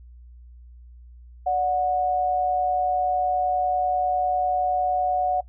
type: tone pair together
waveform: sine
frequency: 582.7 / 733 Hz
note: D5 / F#5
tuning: -14 / -16 cents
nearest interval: major third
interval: 398 cents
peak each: -28 / -20 dBFS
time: 1.46-5.41 s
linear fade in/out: 10 ms
effects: noise-tail reverb RT60 0.1 s tail -20 dB re dry + added 60 Hz sine -43 dBFS peak until 5.48 s